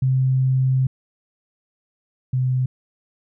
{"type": "tone pair in turn", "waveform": "sine", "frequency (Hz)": [130.81, 128.49], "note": ["C3", "C3"], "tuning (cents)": [0, -31], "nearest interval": "unison", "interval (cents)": 31, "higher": "first", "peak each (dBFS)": [-15, -17], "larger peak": "first", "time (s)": [[0.02, 0.87], [2.33, 2.66]], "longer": "first", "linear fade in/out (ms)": 5, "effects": []}